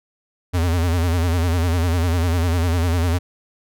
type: tone with vibrato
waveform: square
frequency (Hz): 85.4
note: F2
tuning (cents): -38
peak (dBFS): -17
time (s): 0.53-3.19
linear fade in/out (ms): 20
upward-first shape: sine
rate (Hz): 10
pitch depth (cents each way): 97
effects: none